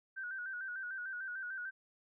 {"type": "tone with vibrato", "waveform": "sine", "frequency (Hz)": 1506, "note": "F#6", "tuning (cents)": 30, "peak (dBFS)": -39, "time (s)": [0.16, 1.71], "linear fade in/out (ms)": 20, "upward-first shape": "square", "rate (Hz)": 6.7, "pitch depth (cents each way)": 58, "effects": []}